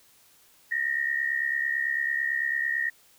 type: tone pair together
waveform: sine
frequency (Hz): 1824 / 1893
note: A#6 / A#6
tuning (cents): -38 / +26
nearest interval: minor second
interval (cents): 64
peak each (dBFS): -28 / -27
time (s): 0.71-2.9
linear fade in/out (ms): 10
effects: white hiss -59 dBFS RMS until 3.18 s